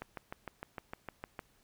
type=click train; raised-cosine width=0.5 ms; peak=-25 dBFS; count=10; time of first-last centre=0.02-1.392 s; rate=6.56 Hz; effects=pink hiss -69 dBFS RMS until 1.63 s